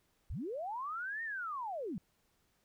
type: linear two-way sweep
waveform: sine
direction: up then down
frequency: 38.07 to 1864.7 to 154.5 Hz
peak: -37 dBFS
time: 0.3-1.98 s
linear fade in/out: 0 ms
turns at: 1.23 s
effects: pink hiss -75 dBFS RMS until 2.64 s